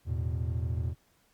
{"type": "chord", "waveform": "triangle", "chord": "E suspended fourth", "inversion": "none", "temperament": "equal", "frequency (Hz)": [82.41, 110, 123.47], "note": ["E2", "A2", "B2"], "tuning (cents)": [0, 0, 0], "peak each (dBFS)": [-29, -33, -33], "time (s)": [0.05, 0.95], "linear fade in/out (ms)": 50, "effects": ["pink hiss -68 dBFS RMS until 1.33 s", "Opus 48 kbps"]}